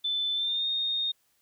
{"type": "tone with pitch glide", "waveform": "sine", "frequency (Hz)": [3520, 3689], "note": ["A7", "A#7"], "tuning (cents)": [0, -19], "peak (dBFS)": -26, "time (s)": [0.04, 1.12], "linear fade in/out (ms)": 10, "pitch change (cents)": 81, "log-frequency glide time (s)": [0.34, 0.67], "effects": ["white hiss -70 dBFS RMS until 1.41 s"]}